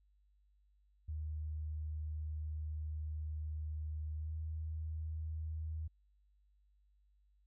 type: tone with pitch glide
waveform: sine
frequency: 77 to 78.89 Hz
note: D#2 to D#2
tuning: -17 to +24 cents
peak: -38 dBFS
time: 1.08-5.88 s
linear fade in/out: 10 ms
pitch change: +41 cents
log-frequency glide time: 4.18-4.34 s
effects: added 50 Hz sine -68 dBFS peak until 7.46 s